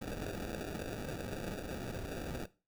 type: noise with sample-and-hold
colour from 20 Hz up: white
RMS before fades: -41 dBFS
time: 0.01-2.46 s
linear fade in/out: 5 ms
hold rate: 1050 Hz
effects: noise-tail reverb RT60 0.3 s tail -17 dB re dry